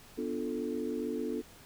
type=chord; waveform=sine; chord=B half-diminished seventh; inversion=none; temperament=equal; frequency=246.9 / 293.7 / 349.2 / 440 Hz; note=B3 / D4 / F4 / A4; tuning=0 / 0 / 0 / 0 cents; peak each=-37 / -38 / -39 / -37 dBFS; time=0.17-1.42 s; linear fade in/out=20 ms; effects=pink hiss -55 dBFS RMS until 1.65 s